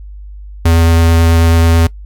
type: tone with vibrato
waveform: square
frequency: 83 Hz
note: E2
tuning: 12 cents sharp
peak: -7 dBFS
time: 0.65-1.87 s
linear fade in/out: 5 ms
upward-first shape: sine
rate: 9.2 Hz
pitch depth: 8 cents each way
effects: noise-tail reverb RT60 0.1 s tail -20 dB re dry + added 50 Hz sine -27 dBFS peak until 2.05 s